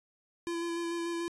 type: tone with vibrato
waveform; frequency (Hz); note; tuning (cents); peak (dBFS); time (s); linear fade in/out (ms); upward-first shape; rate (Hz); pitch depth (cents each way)
square; 339.3; F4; -50; -33; 0.47-1.28; 0; square; 6.8; 13
effects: resampled to 24000 Hz + 12-bit